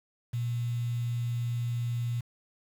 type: tone with quantisation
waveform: sine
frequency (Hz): 119.5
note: A#2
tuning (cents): +43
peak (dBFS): -28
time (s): 0.33-2.21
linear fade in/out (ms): 10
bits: 8
effects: none